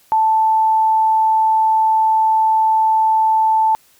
sine tone, 880 Hz, A5, in tune, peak -11 dBFS, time 0.12-3.75 s, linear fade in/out 0 ms, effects white hiss -53 dBFS RMS until 3.99 s

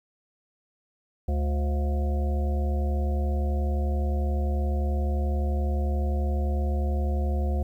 harmonic tone with a mistuned harmonic, 71.5 Hz, D2, 46 cents flat, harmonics 1 / 3 / 5 / 7 / 9 / 10, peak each -23 / -35 / -38 / -38 / -44 / -39 dBFS, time 1.28-7.63 s, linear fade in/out 5 ms, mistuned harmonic 7, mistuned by +80 cents, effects 10-bit

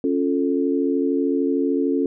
sine chord, Db augmented, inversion none, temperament equal with one note detuned, 275.9 / 349.2 / 440 Hz, Db4 / F4 / A4, -8 / 0 / 0 cents, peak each -20 / -24 / -24 dBFS, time 0.04-2.06 s, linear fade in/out 2 ms, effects none

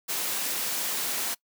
white noise with amplitude modulation, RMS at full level -28 dBFS, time 0.08-1.35 s, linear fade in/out 20 ms, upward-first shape sine, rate 233 Hz, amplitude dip 35%, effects noise-tail reverb RT60 0.1 s tail -23 dB re dry + high-pass 200 Hz 12 dB/octave

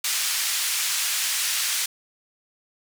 white band-pass noise, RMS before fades -25 dBFS, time 0.04-1.86 s, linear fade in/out 5 ms, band 1700 to 9600 Hz, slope 12 dB/octave, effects none

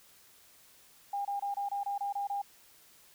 sine tone bursts, 805 Hz, G5, 46 cents sharp, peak -31 dBFS, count 9, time 1.13-2.418 s, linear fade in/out 5 ms, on 120 ms, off 26 ms, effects white hiss -60 dBFS RMS until 3.14 s

